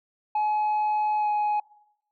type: tone with pitch glide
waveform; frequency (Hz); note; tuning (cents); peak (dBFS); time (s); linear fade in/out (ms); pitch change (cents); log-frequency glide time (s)
sine; 848 to 838.7; G#5 to G#5; +36 to +17; -19; 0.35-1.6; 5; -19; 1.18-1.28
effects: noise-tail reverb RT60 0.8 s tail -24 dB re dry + tanh soft clip ceiling -21 dBFS